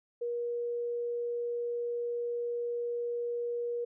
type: tone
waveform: sine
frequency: 476.8 Hz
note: A#4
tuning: 39 cents sharp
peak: -31 dBFS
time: 0.21-3.85 s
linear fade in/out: 10 ms
effects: none